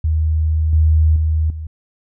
sine tone with level steps, 78.6 Hz, D#2, 18 cents sharp, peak -13 / -9 / -13 / -24 dBFS, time 0.04-1.67 s, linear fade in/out 5 ms, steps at 0.73 / 1.16 / 1.5 s, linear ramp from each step 2 ms, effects none

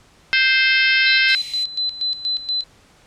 harmonic tone, 523.3 Hz, C5, in tune, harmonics 3 / 4 / 5 / 6 / 7 / 8 / 9 / 10, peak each -18 / -18 / -20 / -23 / -27 / -27 / -29 / -26 dBFS, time 0.33-1.35 s, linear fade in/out 0 ms
sine tone with tremolo, 4050 Hz, B7, 43 cents sharp, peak -18 dBFS, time 1.06-2.64 s, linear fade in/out 5 ms, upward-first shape square, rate 4.2 Hz, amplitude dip 75%
pink high-pass noise, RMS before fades -37 dBFS, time 1.28-1.64 s, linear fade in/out 5 ms, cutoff 2000 Hz, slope 96 dB/octave
effects pink hiss -52 dBFS RMS until 3.06 s + low-pass 8000 Hz 12 dB/octave

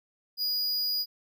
square tone, 4902 Hz, D#8, 27 cents flat, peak -27 dBFS, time 0.37-1.06 s, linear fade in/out 50 ms, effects none

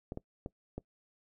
clicks, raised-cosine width 2 ms, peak -25 dBFS, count 4, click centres 0.121 / 0.174 / 0.461 / 0.78 s, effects noise-tail reverb RT60 0.1 s tail -22 dB re dry

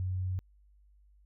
sine tone, 92.5 Hz, F#2, in tune, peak -30 dBFS, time 0-0.39 s, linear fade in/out 0 ms, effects added 50 Hz sine -59 dBFS peak until 1.25 s

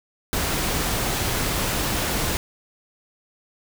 pink noise, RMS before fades -24 dBFS, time 0.33-2.37 s, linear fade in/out 0 ms, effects none

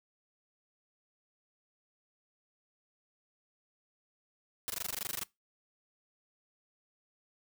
white noise bursts, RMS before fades -36 dBFS, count 14, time 4.68-5.234 s, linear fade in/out 0 ms, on 21 ms, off 20 ms, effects noise-tail reverb RT60 0.2 s tail -22 dB re dry

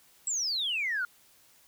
sine exponential sweep, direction down, 7910 to 1385 Hz, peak -27 dBFS, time 0.27-1.05 s, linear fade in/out 2 ms, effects tanh soft clip ceiling -23 dBFS + white hiss -61 dBFS RMS until 1.67 s

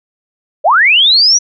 sine linear sweep, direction up, 523 to 5920 Hz, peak -5 dBFS, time 0.64-1.39 s, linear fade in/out 20 ms, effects none

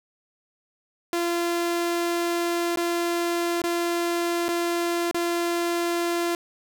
sawtooth tone with dropouts, 343.3 Hz, F4, 30 cents flat, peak -19 dBFS, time 1.13-6.35 s, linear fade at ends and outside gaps 1 ms, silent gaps 2.76-2.772 / 3.618-3.639 / 4.483-4.489 / 5.112-5.145 s, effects none

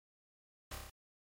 pink noise with echo, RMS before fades -44 dBFS, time 0.71-0.75 s, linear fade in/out 5 ms, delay 30 ms, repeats 5, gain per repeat -2 dB, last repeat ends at 0.9 s, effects MP3 64 kbps

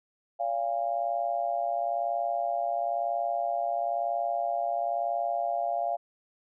sine tone with amplitude modulation, 692 Hz, F5, 16 cents flat, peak -22 dBFS, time 0.39-5.97 s, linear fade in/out 20 ms, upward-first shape sine, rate 121 Hz, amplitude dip 95%, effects none

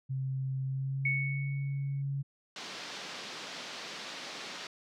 sine tone with pitch glide, 132.9 to 138.86 Hz, C3 to C#3, +27 to +3 cents, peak -31 dBFS, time 0.09-2.23 s, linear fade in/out 20 ms, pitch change +76 cents, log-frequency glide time 0.64-1.35 s
sine tone with exponential decay, 2217 Hz, C#7, in tune, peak -26 dBFS, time 1.05-2.02 s, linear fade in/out 5 ms, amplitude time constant 210 ms
white band-pass noise, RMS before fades -43 dBFS, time 2.56-4.67 s, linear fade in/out 2 ms, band 160 to 5100 Hz, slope 24 dB/octave
effects none

